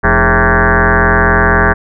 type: tone with frequency modulation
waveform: sine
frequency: 784 Hz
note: G5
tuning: in tune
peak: -6 dBFS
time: 0.03-1.74 s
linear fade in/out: 20 ms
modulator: 124 Hz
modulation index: 7.9
effects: none